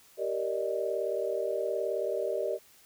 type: chord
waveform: sine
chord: Eb major seventh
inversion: first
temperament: just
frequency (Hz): 388.9 / 466.7 / 583.4 / 622.3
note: G4 / Bb4 / D5 / Eb5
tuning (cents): -14 / +2 / -12 / 0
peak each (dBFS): -34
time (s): 0.17-2.59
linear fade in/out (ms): 50
effects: white hiss -59 dBFS RMS until 2.85 s